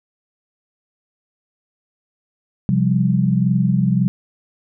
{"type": "chord", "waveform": "sine", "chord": "C suspended fourth", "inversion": "none", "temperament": "just", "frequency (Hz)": [130.81, 174.42, 196.22], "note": ["C3", "F3", "G3"], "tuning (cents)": [0, -2, 2], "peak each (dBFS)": -18, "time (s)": [2.69, 4.08], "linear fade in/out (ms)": 0, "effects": []}